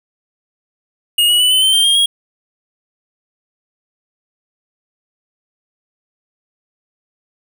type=tone with pitch steps; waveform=square; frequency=2864 / 2921 / 2979 / 3038 / 3098 / 3160 / 3222 / 3286 Hz; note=F7 / F#7 / F#7 / F#7 / G7 / G7 / G7 / G#7; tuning=+43 / -23 / +11 / +45 / -21 / +13 / +47 / -19 cents; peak=-10 dBFS; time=1.18-2.06 s; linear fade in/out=5 ms; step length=110 ms; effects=none